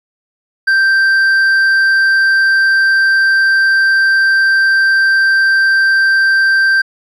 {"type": "tone with hard clipping", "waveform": "sine", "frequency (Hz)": 1568, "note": "G6", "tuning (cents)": 0, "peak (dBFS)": -9, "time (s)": [0.67, 6.82], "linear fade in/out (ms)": 10, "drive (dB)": 4, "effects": ["resampled to 24000 Hz"]}